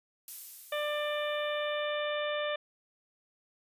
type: noise with exponential decay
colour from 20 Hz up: violet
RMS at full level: -39 dBFS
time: 0.28-2.22 s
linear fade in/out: 1 ms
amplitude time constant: 420 ms
type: harmonic tone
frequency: 594 Hz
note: D5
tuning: 20 cents sharp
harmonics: 1 / 2 / 3 / 4 / 5 / 6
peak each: -32 / -39 / -39 / -42 / -43 / -42 dBFS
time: 0.72-2.56 s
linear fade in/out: 5 ms
effects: resampled to 32000 Hz